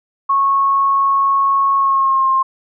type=tone with pitch glide; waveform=sine; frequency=1099 to 1062.2 Hz; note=C#6 to C6; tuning=-15 to +26 cents; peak=-11 dBFS; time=0.29-2.43 s; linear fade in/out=10 ms; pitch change=-59 cents; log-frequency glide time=1.76-2.29 s; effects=none